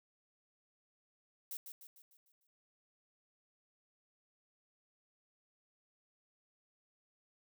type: noise with echo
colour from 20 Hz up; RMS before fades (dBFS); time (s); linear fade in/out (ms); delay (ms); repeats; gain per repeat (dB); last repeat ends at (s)
violet; -43; 1.51-1.57; 2; 150; 6; -6; 2.47
effects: none